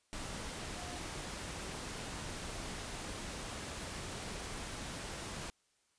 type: tone in noise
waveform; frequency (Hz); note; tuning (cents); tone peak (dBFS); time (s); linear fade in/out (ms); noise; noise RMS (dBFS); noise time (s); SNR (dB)
sine; 714; F5; +38; -49; 0.76-0.99; 0; pink; -43; 0.13-5.5; -9
effects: white hiss -75 dBFS RMS until 5.98 s + resampled to 22050 Hz